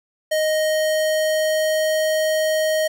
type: tone with pitch glide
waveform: square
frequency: 622.3 to 625.9 Hz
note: D#5 to D#5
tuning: 0 to +10 cents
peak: -18 dBFS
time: 0.31-2.88 s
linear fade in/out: 10 ms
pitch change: +10 cents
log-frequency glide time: 0.42-2.1 s
effects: 9-bit